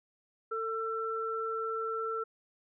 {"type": "tone pair together", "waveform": "sine", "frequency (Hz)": [447.7, 1341.6], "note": ["A4", "E6"], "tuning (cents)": [30, 30], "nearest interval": "octave + perfect fifth", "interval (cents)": 1900, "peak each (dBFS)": [-35, -34], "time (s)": [0.51, 2.24], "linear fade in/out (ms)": 10, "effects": []}